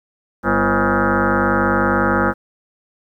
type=tone with frequency modulation; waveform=sine; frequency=536 Hz; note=C5; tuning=42 cents sharp; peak=-13 dBFS; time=0.43-2.34 s; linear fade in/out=50 ms; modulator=146 Hz; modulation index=7; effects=9-bit